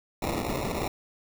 white noise with sample-and-hold, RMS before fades -30 dBFS, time 0.22-0.88 s, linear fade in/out 5 ms, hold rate 1575 Hz, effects none

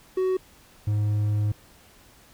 triangle tone pair in turn, 373.6 / 104.84 Hz, F#4 / G#2, +17 / +17 cents, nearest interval octave + minor seventh, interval 2200 cents, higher first, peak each -19 dBFS, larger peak neither, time 0.17-0.37 / 0.87-1.52 s, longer second, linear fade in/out 5 ms, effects pink hiss -54 dBFS RMS until 2.33 s

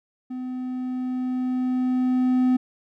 triangle tone with level ramp, 253.9 Hz, B3, 48 cents sharp, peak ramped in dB -27 to -14 dBFS, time 0.3-2.57 s, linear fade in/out 10 ms, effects none

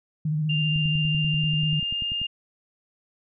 sine tone with vibrato, 153.5 Hz, D#3, 23 cents flat, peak -22 dBFS, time 0.25-1.8 s, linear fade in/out 5 ms, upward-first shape square, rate 15 Hz, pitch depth 37 cents each way
sine tone with pitch glide, 2794 to 2815 Hz, F7 to F7, 0 to +13 cents, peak -25 dBFS, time 0.49-2.27 s, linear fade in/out 10 ms, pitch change +13 cents, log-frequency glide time 1.33-2.06 s
click train, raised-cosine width 5 ms, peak -25 dBFS, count 16, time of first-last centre 0.76-2.216 s, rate 10.3 Hz
effects none

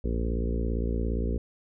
harmonic tone with a mistuned harmonic, 57.5 Hz, A#1, 23 cents flat, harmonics 1 / 2 / 3 / 4 / 5 / 6 / 7 / 8 / 9, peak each -27 / -37 / -37 / -35 / -39 / -40 / -38 / -39 / -44 dBFS, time 0.04-1.38 s, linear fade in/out 5 ms, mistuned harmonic 1, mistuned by +35 cents, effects none

